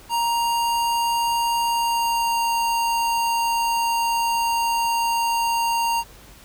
square tone with pitch glide, 935 to 929.1 Hz, A#5 to A#5, +5 to -6 cents, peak -20 dBFS, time 0.09-6.04 s, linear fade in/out 50 ms, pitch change -11 cents, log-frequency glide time 1.64-2.52 s, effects added 50 Hz sine -51 dBFS peak until 6.44 s + pink hiss -47 dBFS RMS until 6.44 s

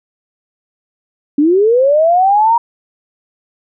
sine linear sweep, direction up, 277.8 to 950 Hz, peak -7 dBFS, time 1.38-2.58 s, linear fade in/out 5 ms, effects none

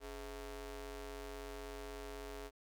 sawtooth ring-modulated tone, 233.1 Hz, A#3, in tune, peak -38 dBFS, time 0-2.51 s, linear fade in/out 50 ms, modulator 185 Hz, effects none

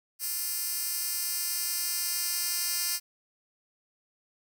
10% pulse tone with high-pass filter sweep, 349.2 Hz, F4, in tune, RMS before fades -31 dBFS, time 0.19-3 s, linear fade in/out 50 ms, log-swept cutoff 8700 to 5700 Hz, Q 0.72, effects none

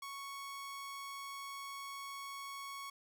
sawtooth tone, 1108.7 Hz, C#6, in tune, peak -40 dBFS, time 0.02-2.9 s, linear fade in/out 5 ms, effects none

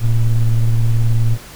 triangle ring-modulated tone, 61.74 Hz, B1, in tune, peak -4 dBFS, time 0-1.38 s, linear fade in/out 50 ms, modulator 52.3 Hz, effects tanh soft clip ceiling -3 dBFS + pink hiss -37 dBFS RMS until 1.55 s

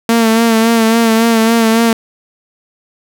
sawtooth tone with vibrato, 227 Hz, A#3, 46 cents flat, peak -4 dBFS, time 0.09-1.93 s, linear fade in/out 2 ms, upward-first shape sine, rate 3.6 Hz, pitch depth 38 cents each way, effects none

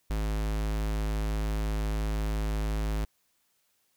square tone, 52.9 Hz, G#1, 33 cents sharp, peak -28 dBFS, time 0.1-3.05 s, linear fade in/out 5 ms, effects white hiss -72 dBFS RMS until 3.96 s

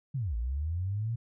sine linear two-way sweep, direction down then up, 146.3 to 54.1 to 118.8 Hz, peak -29 dBFS, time 0.14-1.16 s, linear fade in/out 10 ms, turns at 0.36 s, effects none

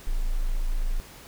sine tone, 27.5 Hz, A0, in tune, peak -22 dBFS, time 0.07-1 s, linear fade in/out 0 ms, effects pink hiss -47 dBFS RMS until 1.27 s

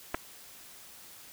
clicks, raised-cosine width 0.5 ms, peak -16 dBFS, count 2, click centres 0.144 / 0.147 s, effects white hiss -51 dBFS RMS until 1.32 s

